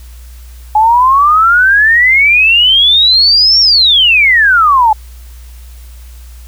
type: exponential two-way sweep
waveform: sine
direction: up then down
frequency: 840 to 5588 to 840 Hz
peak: -4 dBFS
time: 0.75-4.93 s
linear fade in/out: 5 ms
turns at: 3.6 s
effects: added 60 Hz sine -29 dBFS peak until 6.47 s + white hiss -43 dBFS RMS until 6.47 s